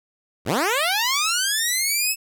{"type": "linear sweep", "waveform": "10% pulse", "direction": "up", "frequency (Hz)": [65.41, 2637], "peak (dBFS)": -11, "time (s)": [0.45, 2.16], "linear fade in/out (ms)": 50, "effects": []}